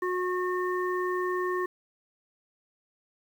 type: harmonic tone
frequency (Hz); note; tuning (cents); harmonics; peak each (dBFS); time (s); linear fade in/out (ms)
363.5; F#4; -31; 1 / 3 / 5; -28 / -32 / -36; 0.02-1.66; 5
effects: 9-bit